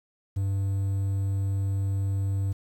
triangle tone, 98 Hz, G2, in tune, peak -22 dBFS, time 0.36-2.53 s, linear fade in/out 10 ms, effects 9-bit

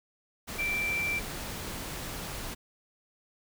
sine tone in noise, 2347 Hz, D7, 2 cents flat, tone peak -28 dBFS, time 0.58-1.2 s, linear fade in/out 20 ms, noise pink, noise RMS -38 dBFS, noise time 0.47-2.55 s, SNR +7 dB, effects none

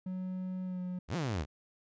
triangle tone with pitch glide, 185 to 181.19 Hz, F#3 to F#3, 0 to -36 cents, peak -33 dBFS, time 0.06-0.99 s, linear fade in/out 5 ms, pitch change -36 cents, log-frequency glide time 0.64-0.81 s
sawtooth exponential two-way sweep, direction up then down, 55.1 to 185 to 65.8 Hz, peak -28 dBFS, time 1.08-1.46 s, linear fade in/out 50 ms, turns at 1.16 s
effects resampled to 16000 Hz

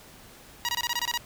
10% pulse tone bursts, 956 Hz, A#5, 43 cents sharp, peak -17 dBFS, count 9, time 0.65-1.175 s, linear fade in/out 0 ms, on 37 ms, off 24 ms, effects pink hiss -50 dBFS RMS until 1.25 s

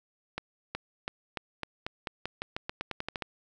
accelerating click train, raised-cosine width 0.3 ms, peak -17 dBFS, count 17, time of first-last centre 0.38-3.222 s, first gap 370 ms, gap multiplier 0.89, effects none

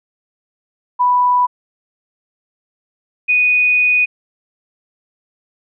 sine tone pair in turn, 987.8 / 2480 Hz, B5 / D#7, 0 / -6 cents, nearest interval octave + major third, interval 1594 cents, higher second, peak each -10 dBFS, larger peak neither, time 0.99-1.47 / 3.28-4.06 s, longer second, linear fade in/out 20 ms, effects none

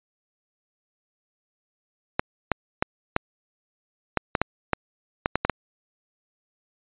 clicks, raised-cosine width 0.5 ms, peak -5 dBFS, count 12, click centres 2.195 / 2.517 / 2.825 / 3.164 / 4.173 / 4.352 / 4.416 / 4.733 / 5.259 / 5.356 / 5.45 / 5.497 s, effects resampled to 8000 Hz

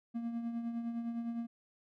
triangle tone with tremolo, 233.1 Hz, A#3, in tune, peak -31 dBFS, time 0.14-1.47 s, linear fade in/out 20 ms, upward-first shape triangle, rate 9.8 Hz, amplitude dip 55%, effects none

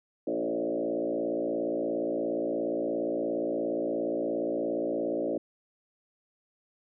sine tone with frequency modulation, 440.3 Hz, A4, 1 cent sharp, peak -27 dBFS, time 0.27-5.38 s, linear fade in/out 5 ms, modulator 57.1 Hz, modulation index 3.1, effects none

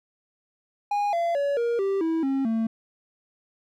triangle tone with pitch steps, 820 / 681.6 / 566.6 / 471 / 391.5 / 325.4 / 270.5 / 224.8 Hz, G#5 / F5 / C#5 / A#4 / G4 / E4 / C#4 / A3, -22 / -42 / +38 / +18 / -2 / -22 / -42 / +37 cents, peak -20 dBFS, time 0.91-2.67 s, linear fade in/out 5 ms, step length 220 ms, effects none

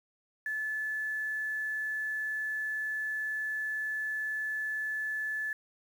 sine tone with quantisation, 1731 Hz, A6, 29 cents flat, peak -31 dBFS, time 0.46-5.53 s, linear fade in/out 2 ms, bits 9, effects none

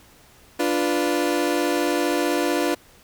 30% pulse chord, B diminished, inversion first, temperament equal, 293.7 / 349.2 / 493.9 Hz, D4 / F4 / B4, 0 / 0 / 0 cents, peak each -21 / -21 / -24 dBFS, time 0.59-2.75 s, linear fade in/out 10 ms, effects pink hiss -52 dBFS RMS until 3.03 s

